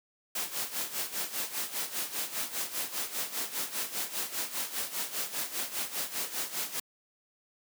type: noise with tremolo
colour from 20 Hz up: white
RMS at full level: -32 dBFS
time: 0.35-6.8 s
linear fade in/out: 5 ms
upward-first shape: sine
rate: 5 Hz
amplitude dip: 75%
effects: high-pass 200 Hz 12 dB/octave